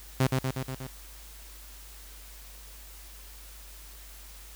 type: tone with echo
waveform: sawtooth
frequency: 130.81 Hz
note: C3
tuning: in tune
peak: -17 dBFS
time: 0.2-0.27 s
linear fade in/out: 5 ms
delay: 120 ms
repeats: 5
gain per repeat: -3 dB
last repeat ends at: 0.87 s
effects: added 50 Hz sine -47 dBFS peak until 4.55 s + white hiss -50 dBFS RMS until 4.55 s